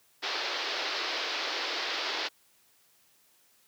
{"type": "band-pass noise", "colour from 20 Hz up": "white", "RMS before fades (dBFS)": -33, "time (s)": [0.22, 2.29], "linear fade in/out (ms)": 20, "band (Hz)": [310, 5000], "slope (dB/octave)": 48, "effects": ["white hiss -65 dBFS RMS until 3.67 s", "high-pass 80 Hz 12 dB/octave"]}